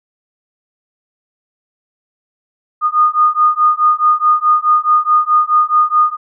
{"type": "beating tone pair", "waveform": "sine", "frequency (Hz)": [1225, 1229.7], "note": ["D#6", "D#6"], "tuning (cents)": [-27, -21], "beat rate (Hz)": 4.7, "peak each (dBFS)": -12, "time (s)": [2.81, 6.17], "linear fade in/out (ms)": 50, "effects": []}